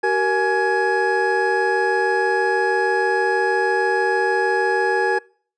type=tone cluster; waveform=triangle; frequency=381.9 / 468.2 / 839 / 1675 Hz; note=G4 / A#4 / G#5 / G#6; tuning=-45 / +8 / +17 / +14 cents; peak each=-20 dBFS; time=0.03-5.19 s; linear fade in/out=10 ms; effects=noise-tail reverb RT60 0.5 s tail -26 dB re dry + resampled to 22050 Hz